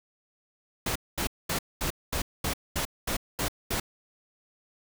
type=noise bursts; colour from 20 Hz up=pink; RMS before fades=-29 dBFS; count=10; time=0.86-3.8 s; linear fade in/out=5 ms; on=96 ms; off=220 ms; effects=none